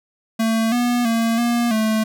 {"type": "tone with pitch steps", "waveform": "square", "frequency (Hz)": [224.6, 242.6, 228.3, 237.4, 218.6], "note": ["A3", "B3", "A#3", "A#3", "A3"], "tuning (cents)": [36, -31, -36, 32, -11], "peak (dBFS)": -17, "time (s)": [0.39, 2.04], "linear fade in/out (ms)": 10, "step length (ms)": 330, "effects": []}